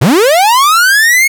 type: linear sweep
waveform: 45% pulse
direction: up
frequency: 98 to 2200 Hz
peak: -5 dBFS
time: 0.01-1.28 s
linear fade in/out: 10 ms
effects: none